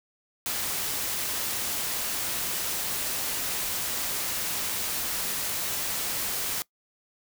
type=noise; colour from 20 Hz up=white; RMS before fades=-30 dBFS; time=0.46-6.62 s; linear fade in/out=0 ms; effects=noise-tail reverb RT60 0.1 s tail -22 dB re dry